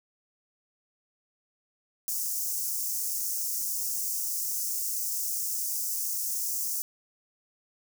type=high-pass noise; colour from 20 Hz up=white; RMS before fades=-31 dBFS; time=2.08-6.82 s; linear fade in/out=0 ms; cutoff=5400 Hz; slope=48 dB/octave; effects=none